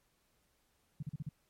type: tone bursts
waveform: sine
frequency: 148.1 Hz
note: D3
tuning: 15 cents sharp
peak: -36 dBFS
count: 5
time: 1-1.291 s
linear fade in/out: 5 ms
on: 27 ms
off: 39 ms
effects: pink hiss -75 dBFS RMS until 1.49 s + MP3 64 kbps